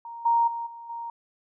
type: tone with level steps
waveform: sine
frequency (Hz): 932.3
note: A#5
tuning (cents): 0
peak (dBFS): -36 / -18 / -29 / -39 / -32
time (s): 0.05-1.1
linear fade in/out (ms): 2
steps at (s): 0.25 / 0.47 / 0.66 / 0.89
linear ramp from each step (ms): 10
effects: none